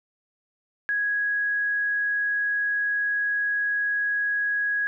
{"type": "tone", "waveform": "sine", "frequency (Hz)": 1661.2, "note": "G#6", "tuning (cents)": 0, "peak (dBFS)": -22, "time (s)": [0.89, 4.87], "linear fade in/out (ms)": 0, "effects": []}